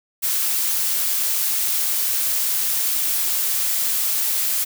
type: noise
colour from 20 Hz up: blue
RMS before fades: -21 dBFS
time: 0.22-4.65 s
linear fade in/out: 20 ms
effects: none